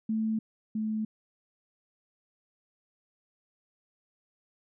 sine tone pair in turn, 220 / 217.1 Hz, A3 / A3, 0 / -23 cents, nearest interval unison, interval 23 cents, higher first, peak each -26 / -28 dBFS, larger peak first, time 0.09-0.39 / 0.75-1.05 s, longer neither, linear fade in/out 5 ms, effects none

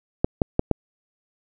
clicks, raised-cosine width 2 ms, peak -4 dBFS, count 4, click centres 0.245 / 0.418 / 0.594 / 0.713 s, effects none

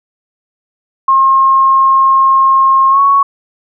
sine tone with pitch glide, 1072 to 1111.7 Hz, C6 to C#6, +42 to +5 cents, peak -5 dBFS, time 1.08-3.23 s, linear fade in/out 5 ms, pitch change +63 cents, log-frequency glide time 2.9-3 s, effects none

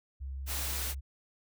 sine tone with vibrato, 67.3 Hz, C2, 49 cents sharp, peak -36 dBFS, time 0.2-1.01 s, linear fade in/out 20 ms, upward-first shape triangle, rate 5.7 Hz, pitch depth 12 cents each way
white noise, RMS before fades -36 dBFS, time 0.46-0.95 s, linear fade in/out 50 ms
effects none

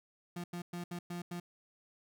35% pulse tone bursts at uneven times, 174.61 Hz, F3, in tune, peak -37 dBFS, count 6, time 0.36-0.44 / 0.53-0.62 / 0.73-0.84 / 0.91-0.99 / 1.1-1.22 / 1.31-1.4 s, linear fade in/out 5 ms, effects none

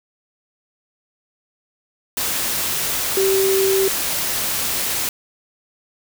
sine tone in noise, 386.5 Hz, G4, 24 cents flat, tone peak -15 dBFS, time 3.17-3.88 s, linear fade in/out 2 ms, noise white, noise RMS -22 dBFS, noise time 2.17-5.09 s, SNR +4 dB, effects none

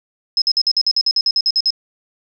sine tone bursts, 5140 Hz, E8, 45 cents flat, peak -12 dBFS, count 14, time 0.37-1.705 s, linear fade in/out 2 ms, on 48 ms, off 51 ms, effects none

